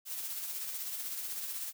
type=noise with tremolo; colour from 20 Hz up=blue; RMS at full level=-37 dBFS; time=0.05-1.73 s; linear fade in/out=50 ms; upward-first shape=triangle; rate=16 Hz; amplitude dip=45%; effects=none